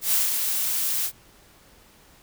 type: noise with ADSR envelope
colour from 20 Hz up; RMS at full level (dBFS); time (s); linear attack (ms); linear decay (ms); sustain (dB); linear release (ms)
blue; -20; 0.01-1.12; 120; 170; -5; 74
effects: pink hiss -54 dBFS RMS until 2.22 s